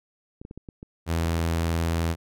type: clicks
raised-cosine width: 3 ms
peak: -26 dBFS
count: 8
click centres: 0.415 / 0.451 / 0.511 / 0.576 / 0.688 / 0.829 / 1.252 / 1.393 s
type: tone with vibrato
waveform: sawtooth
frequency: 83 Hz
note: E2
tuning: 12 cents sharp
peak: -19 dBFS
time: 1.06-2.16 s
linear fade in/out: 50 ms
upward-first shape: square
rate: 19 Hz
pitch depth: 12 cents each way
effects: none